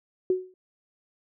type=tone with exponential decay; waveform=sine; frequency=370 Hz; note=F#4; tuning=in tune; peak=-17 dBFS; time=0.3-0.54 s; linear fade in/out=2 ms; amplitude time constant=51 ms; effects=none